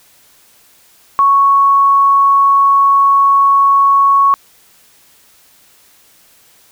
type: tone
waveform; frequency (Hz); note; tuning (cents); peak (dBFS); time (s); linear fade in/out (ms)
sine; 1108.7; C#6; 0; -6; 1.19-4.34; 0
effects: white hiss -48 dBFS RMS until 6.71 s